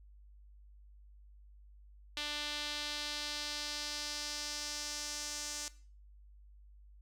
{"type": "tone with band-pass filter sweep", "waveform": "sawtooth", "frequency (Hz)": 295.7, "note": "D4", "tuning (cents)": 12, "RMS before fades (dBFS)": -40, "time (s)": [2.17, 5.68], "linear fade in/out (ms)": 0, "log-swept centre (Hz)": [3600, 6400], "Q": 2.2, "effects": ["noise-tail reverb RT60 0.4 s tail -17 dB re dry", "added 50 Hz sine -55 dBFS peak until 7.01 s"]}